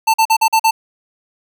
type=tone bursts; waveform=square; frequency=890 Hz; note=A5; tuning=20 cents sharp; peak=-10 dBFS; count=6; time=0.07-0.71 s; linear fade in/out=10 ms; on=70 ms; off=44 ms; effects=none